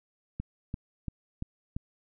click train, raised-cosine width 5 ms, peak -21 dBFS, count 5, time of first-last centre 0.4-1.765 s, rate 2.93 Hz, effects none

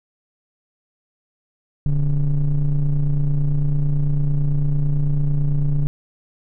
triangle ring-modulated tone, 65.41 Hz, C2, in tune, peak -10 dBFS, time 1.86-5.87 s, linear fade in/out 0 ms, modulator 79.9 Hz, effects none

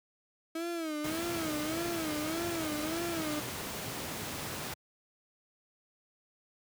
35% pulse tone with vibrato, 320.8 Hz, E4, 47 cents flat, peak -32 dBFS, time 0.55-3.4 s, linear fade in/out 5 ms, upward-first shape sine, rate 1.7 Hz, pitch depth 120 cents each way
pink noise, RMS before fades -38 dBFS, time 1.04-4.74 s, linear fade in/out 5 ms
effects high-pass 100 Hz 12 dB/octave

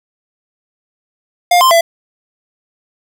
square tone with pitch steps, 707 / 1044 / 671 Hz, F5 / C6 / E5, +21 / -4 / +31 cents, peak -7 dBFS, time 1.51-1.81 s, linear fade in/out 5 ms, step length 100 ms, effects none

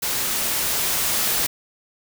white noise with level ramp, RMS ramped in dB -24 to -21 dBFS, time 0.02-1.47 s, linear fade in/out 10 ms, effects none

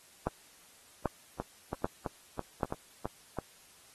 two click trains, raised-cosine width 1 ms, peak -15 / -20 dBFS, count 4 / 7, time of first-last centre 0.27-2.632 / 1.4-3.387 s, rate 1.27 / 3.02 Hz, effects white hiss -59 dBFS RMS until 3.94 s + AAC 32 kbps

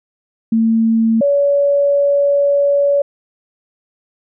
sine tone pair in turn, 225.4 / 567.3 Hz, A3 / C#5, +42 / +40 cents, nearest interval octave + major third, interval 1598 cents, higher second, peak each -10 dBFS, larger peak neither, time 0.52-1.21 / 1.21-3.02 s, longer second, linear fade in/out 5 ms, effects none

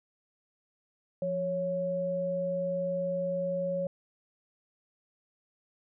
sine tone pair together, 174.61 / 553.6 Hz, F3 / C#5, 0 / -2 cents, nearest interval octave + minor sixth, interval 1998 cents, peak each -36 / -29 dBFS, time 1.22-3.87 s, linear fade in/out 2 ms, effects none

